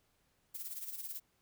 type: noise with tremolo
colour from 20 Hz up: violet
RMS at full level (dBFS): -41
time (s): 0.54-1.2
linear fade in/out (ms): 10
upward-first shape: sine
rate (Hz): 18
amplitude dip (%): 65
effects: pink hiss -75 dBFS RMS until 1.41 s